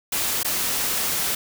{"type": "noise with dropouts", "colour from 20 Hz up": "white", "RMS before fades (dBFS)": -24, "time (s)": [0.12, 1.35], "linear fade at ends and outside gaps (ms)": 5, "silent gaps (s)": [0.432, 0.446], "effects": []}